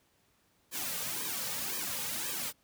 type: noise with flanger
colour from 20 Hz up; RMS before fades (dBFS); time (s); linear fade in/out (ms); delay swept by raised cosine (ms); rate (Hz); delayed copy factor
white; -36; 0.71-2.53; 50; 1.4 to 3; 1.9; -0.95
effects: pink hiss -70 dBFS RMS until 2.63 s + high-pass 60 Hz 12 dB/octave